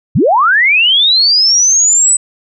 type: linear sweep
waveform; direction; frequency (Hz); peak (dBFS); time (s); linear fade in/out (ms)
sine; up; 83.5 to 8100; -6; 0.15-2.17; 10
effects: none